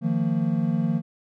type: chord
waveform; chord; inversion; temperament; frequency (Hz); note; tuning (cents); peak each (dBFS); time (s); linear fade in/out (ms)
triangle; Eb suspended second; none; equal with one note detuned; 155.56 / 174.61 / 227.5; Eb3 / F3 / Bb3; 0 / 0 / -42; -24 / -23 / -23; 0.01-1.02; 50
effects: none